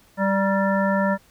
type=harmonic tone with a mistuned harmonic; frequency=196 Hz; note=G3; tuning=in tune; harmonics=1 / 3 / 5 / 7 / 9; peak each=-21 / -23 / -26 / -30 / -28 dBFS; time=0.17-1.18 s; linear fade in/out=50 ms; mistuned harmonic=5; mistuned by=-45 cents; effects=pink hiss -56 dBFS RMS until 1.3 s